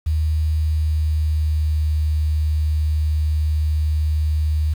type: tone with pitch glide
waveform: sine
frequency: 77.78 to 76.66 Hz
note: D#2 to D#2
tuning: 0 to -25 cents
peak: -16 dBFS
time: 0.06-4.74 s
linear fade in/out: 10 ms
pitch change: -25 cents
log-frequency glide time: 0.58-1.89 s
effects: 7-bit